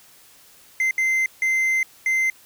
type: tone bursts at uneven times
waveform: triangle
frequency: 2075 Hz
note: C7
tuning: 15 cents flat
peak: -16 dBFS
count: 4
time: 0.8-0.91 / 0.98-1.26 / 1.42-1.83 / 2.06-2.3 s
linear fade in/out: 2 ms
effects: white hiss -51 dBFS RMS until 2.45 s